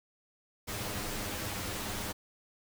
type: noise with comb filter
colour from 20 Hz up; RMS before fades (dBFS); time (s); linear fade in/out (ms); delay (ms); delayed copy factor
pink; -37; 0.67-2.13; 20; 9.8; +0.65
effects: none